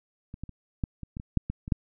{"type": "clicks", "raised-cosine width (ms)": 5, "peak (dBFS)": [-27, -23, -30, -15, -25, -24, -25, -10, -18, -24, -10], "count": 11, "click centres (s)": [0.341, 0.436, 0.493, 0.838, 1.033, 1.169, 1.199, 1.373, 1.5, 1.679, 1.722], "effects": []}